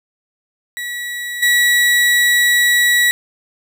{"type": "tone with level steps", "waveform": "35% pulse", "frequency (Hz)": 1935, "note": "B6", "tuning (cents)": -36, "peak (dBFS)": [-21, -9], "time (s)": [0.77, 3.11], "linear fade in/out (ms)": 0, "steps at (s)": 1.42, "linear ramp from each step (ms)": 10, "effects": []}